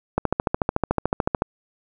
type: click train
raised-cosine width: 1 ms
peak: -5 dBFS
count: 18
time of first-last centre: 0.18-1.421 s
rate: 13.7 Hz
effects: none